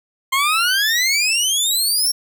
20% pulse exponential sweep, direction up, 1046.5 to 5588 Hz, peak -10 dBFS, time 0.32-2.12 s, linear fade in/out 10 ms, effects none

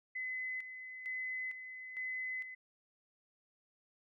sine tone with tremolo, 2027 Hz, B6, 45 cents sharp, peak -37 dBFS, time 0.15-2.55 s, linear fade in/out 10 ms, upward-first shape square, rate 1.1 Hz, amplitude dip 60%, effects none

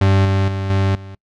40% pulse tone with level steps, 97 Hz, G2, 18 cents flat, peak -10 / -13 / -19 / -13 / -31 dBFS, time 0.01-1.15 s, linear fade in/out 5 ms, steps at 0.25 / 0.48 / 0.7 / 0.95 s, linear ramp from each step 2 ms, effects noise-tail reverb RT60 0.1 s tail -26 dB re dry + low-pass 4000 Hz 12 dB/octave

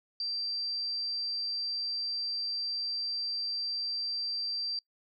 sine tone, 4699 Hz, D8, in tune, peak -31 dBFS, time 0.2-4.79 s, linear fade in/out 2 ms, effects noise-tail reverb RT60 0.1 s tail -24 dB re dry

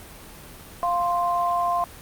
sine tone pair together, 698.5 / 1046.6 Hz, F5 / C6, 0 / 0 cents, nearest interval perfect fifth, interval 700 cents, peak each -23 dBFS, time 0.83-1.84 s, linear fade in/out 0 ms, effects pink hiss -43 dBFS RMS until 2.01 s + Opus 32 kbps

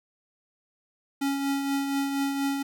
square tone with tremolo, 277.2 Hz, C#4, in tune, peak -24 dBFS, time 1.21-2.63 s, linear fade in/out 10 ms, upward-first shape triangle, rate 4.2 Hz, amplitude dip 45%, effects 10-bit

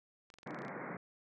clicks, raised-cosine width 0.2 ms, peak -38 dBFS, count 11, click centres 0.302 / 0.34 / 0.386 / 0.431 / 0.474 / 0.508 / 0.546 / 0.589 / 0.62 / 0.65 / 0.682 s
pink band-pass noise, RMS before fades -44 dBFS, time 0.46-0.97 s, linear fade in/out 5 ms, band 130 to 2200 Hz, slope 96 dB/octave
effects none

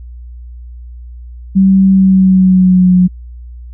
sine tone with pitch glide, 191.9 to 181.65 Hz, G3 to F#3, -37 to -32 cents, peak -4 dBFS, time 1.55-3.08 s, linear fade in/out 20 ms, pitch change -95 cents, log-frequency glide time 1.92-2.95 s, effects added 60 Hz sine -27 dBFS peak until 3.73 s

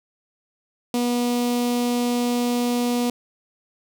sawtooth tone with notch filter, 242.3 Hz, B3, 33 cents flat, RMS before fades -22 dBFS, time 0.94-3.1 s, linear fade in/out 2 ms, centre 1600 Hz, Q 0.96, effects none

